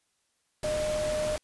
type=tone in noise; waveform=sine; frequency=610 Hz; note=D#5; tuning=34 cents flat; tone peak=-27 dBFS; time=0.64-1.36 s; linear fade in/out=2 ms; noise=pink; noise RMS=-36 dBFS; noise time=0.63-1.38 s; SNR=+6 dB; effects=white hiss -74 dBFS RMS until 1.43 s + resampled to 24000 Hz